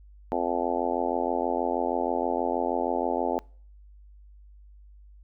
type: harmonic tone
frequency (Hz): 86.3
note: F2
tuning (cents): -20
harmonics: 3 / 4 / 5 / 6 / 7 / 8 / 9 / 10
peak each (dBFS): -33 / -33 / -33 / -33 / -33 / -33 / -33 / -33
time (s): 0.32-3.39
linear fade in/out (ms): 0
effects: noise-tail reverb RT60 0.5 s tail -26 dB re dry + added 50 Hz sine -48 dBFS peak until 5.23 s